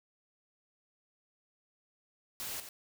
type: noise with echo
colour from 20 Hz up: white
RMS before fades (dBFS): -40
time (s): 2.4-2.6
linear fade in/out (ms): 0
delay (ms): 89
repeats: 1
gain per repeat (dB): -8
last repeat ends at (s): 2.689
effects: none